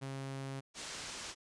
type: tone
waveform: sawtooth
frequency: 135.4 Hz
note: C#3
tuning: 40 cents flat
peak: -36 dBFS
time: 0.01-0.61 s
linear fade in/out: 20 ms
type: low-pass noise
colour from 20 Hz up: white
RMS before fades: -45 dBFS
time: 0.74-1.35 s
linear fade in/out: 50 ms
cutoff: 7500 Hz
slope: 24 dB/octave
effects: resampled to 24000 Hz